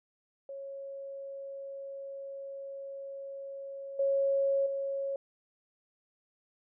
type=tone with level steps; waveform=sine; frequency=550 Hz; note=C#5; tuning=14 cents flat; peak=-39 / -25 / -31 dBFS; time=0.49-5.16 s; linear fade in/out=2 ms; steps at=3.99 / 4.66 s; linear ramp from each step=5 ms; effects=none